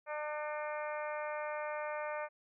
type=harmonic tone with a mistuned harmonic; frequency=300 Hz; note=D4; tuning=37 cents sharp; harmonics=2 / 3 / 4 / 5 / 6 / 7 / 8; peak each=-39 / -43 / -45 / -47 / -49 / -50 / -51 dBFS; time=0.06-2.29 s; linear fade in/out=50 ms; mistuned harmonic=7; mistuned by=+30 cents; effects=none